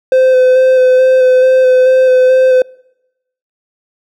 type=tone with vibrato; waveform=triangle; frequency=514 Hz; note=C5; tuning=31 cents flat; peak=-3 dBFS; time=0.12-2.62 s; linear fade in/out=2 ms; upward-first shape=square; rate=2.3 Hz; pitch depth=13 cents each way; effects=noise-tail reverb RT60 0.9 s tail -26 dB re dry